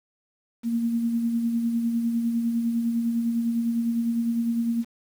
sine tone with tremolo, 232.4 Hz, A#3, 5 cents flat, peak -20 dBFS, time 0.63-4.85 s, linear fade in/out 50 ms, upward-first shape sine, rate 9.9 Hz, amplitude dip 40%, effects 8-bit

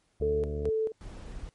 harmonic tone, 73.8 Hz, D2, 9 cents sharp, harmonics 1 / 2 / 3 / 4 / 5 / 6 / 7 / 8 / 9, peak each -33 / -39 / -43 / -45 / -47 / -49 / -50 / -51 / -52 dBFS, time 0.2-0.7 s, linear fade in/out 5 ms
sine tone with tremolo, 440 Hz, A4, in tune, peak -25 dBFS, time 0.22-0.92 s, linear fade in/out 2 ms, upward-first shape square, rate 2.3 Hz, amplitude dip 70%
brown noise, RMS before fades -41 dBFS, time 1.01-1.49 s, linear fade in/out 0 ms
effects pink hiss -71 dBFS RMS until 1.54 s + MP3 48 kbps

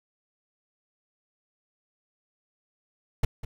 brown noise with echo, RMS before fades -19 dBFS, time 3.23-3.25 s, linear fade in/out 5 ms, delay 200 ms, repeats 1, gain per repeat -14 dB, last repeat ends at 3.45 s, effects none

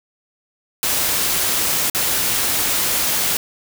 white noise with dropouts, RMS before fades -19 dBFS, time 0.83-3.37 s, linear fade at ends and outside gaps 1 ms, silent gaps 1.899-1.948 s, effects none

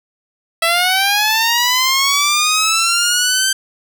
10% pulse linear sweep, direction up, 656 to 1565 Hz, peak -4 dBFS, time 0.62-3.53 s, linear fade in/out 5 ms, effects none

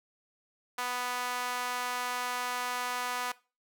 sawtooth tone with high-pass filter, 247.4 Hz, B3, 3 cents sharp, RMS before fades -34 dBFS, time 0.78-3.32 s, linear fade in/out 5 ms, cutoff 1000 Hz, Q 1.5, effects noise-tail reverb RT60 0.3 s tail -19 dB re dry

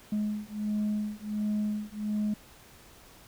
sine beating tone pair, 210 / 211.4 Hz, G#3 / G#3, +19 / +31 cents, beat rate 1.4 Hz, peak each -30 dBFS, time 0.12-2.34 s, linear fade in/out 5 ms, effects tanh soft clip ceiling -24 dBFS + pink hiss -54 dBFS RMS until 3.27 s

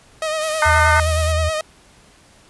sawtooth tone with vibrato, 626 Hz, D#5, 10 cents sharp, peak -16 dBFS, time 0.22-1.61 s, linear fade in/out 2 ms, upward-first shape sine, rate 9.5 Hz, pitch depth 40 cents each way
blue noise, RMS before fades -28 dBFS, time 0.41-1.32 s, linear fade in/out 2 ms
harmonic tone, 301.8 Hz, D4, 47 cents sharp, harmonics 3 / 4 / 5 / 6 / 7, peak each -18 / -19 / -17 / -25 / -23 dBFS, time 0.62-1 s, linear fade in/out 2 ms
sine tone, 81.3 Hz, E2, 23 cents flat, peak -17 dBFS, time 0.65-1.5 s, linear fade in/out 20 ms
effects pink hiss -50 dBFS RMS until 2.49 s + resampled to 24000 Hz

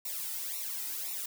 blue noise with flanger, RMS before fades -37 dBFS, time 0.05-1.26 s, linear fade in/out 5 ms, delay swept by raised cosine 0.62 to 1.82 ms, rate 1.9 Hz, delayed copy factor -1, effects none

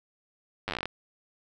slowing click train, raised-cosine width 0.3 ms, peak -15 dBFS, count 12, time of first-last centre 0.68-0.856 s, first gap 9 ms, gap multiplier 1.11, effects none

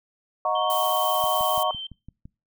sine chord, D# minor seventh, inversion none, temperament equal with one note detuned, 622.3 / 730.2 / 932.3 / 1108.7 Hz, D#5 / F#5 / A#5 / C#6, 0 / -23 / 0 / 0 cents, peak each -27 / -26 / -29 / -25 dBFS, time 0.45-1.71 s, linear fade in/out 2 ms
sine tone with vibrato, 3111 Hz, G7, 14 cents flat, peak -31 dBFS, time 0.55-1.87 s, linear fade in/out 5 ms, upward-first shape square, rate 17 Hz, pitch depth 12 cents each way
violet noise, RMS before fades -31 dBFS, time 0.7-1.63 s, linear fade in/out 0 ms
click train, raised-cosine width 5 ms, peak -29 dBFS, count 7, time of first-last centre 1.24-2.255 s, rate 5.91 Hz
effects noise-tail reverb RT60 0.3 s tail -25 dB re dry

